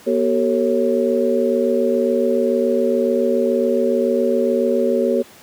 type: tone cluster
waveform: sine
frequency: 241 / 381.9 / 449 / 551 Hz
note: B3 / G4 / A4 / C#5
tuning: -42 / -45 / +35 / -11 cents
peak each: -20 dBFS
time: 0.06-5.23 s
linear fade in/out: 20 ms
effects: pink hiss -44 dBFS RMS until 5.42 s + high-pass 150 Hz 12 dB/octave